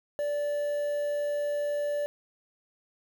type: tone with quantisation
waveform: triangle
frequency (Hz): 582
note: D5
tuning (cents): -16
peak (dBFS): -25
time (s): 0.19-2.06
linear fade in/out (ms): 0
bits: 8
effects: none